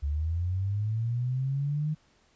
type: linear sweep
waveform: sine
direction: up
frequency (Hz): 69.3 to 155.56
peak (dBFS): -26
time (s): 0.02-1.95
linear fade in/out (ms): 20
effects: pink hiss -65 dBFS RMS until 2.35 s + resampled to 16000 Hz